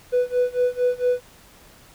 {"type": "tone with tremolo", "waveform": "triangle", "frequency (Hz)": 495, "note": "B4", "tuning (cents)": 4, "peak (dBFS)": -12, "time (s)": [0.12, 1.21], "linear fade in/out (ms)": 20, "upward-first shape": "sine", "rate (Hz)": 4.4, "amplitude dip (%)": 95, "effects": ["tanh soft clip ceiling -12 dBFS", "pink hiss -50 dBFS RMS until 1.94 s"]}